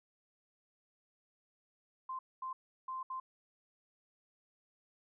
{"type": "tone bursts at uneven times", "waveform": "sine", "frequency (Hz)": 1042, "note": "C6", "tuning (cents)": -7, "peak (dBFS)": -38, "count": 4, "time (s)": [[2.09, 2.19], [2.42, 2.53], [2.88, 3.03], [3.1, 3.2]], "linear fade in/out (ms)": 5, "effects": []}